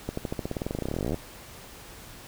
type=accelerating click train; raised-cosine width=2 ms; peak=-16 dBFS; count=30; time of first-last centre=0.09-1.144 s; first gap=84 ms; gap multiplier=0.93; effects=pink hiss -46 dBFS RMS until 2.27 s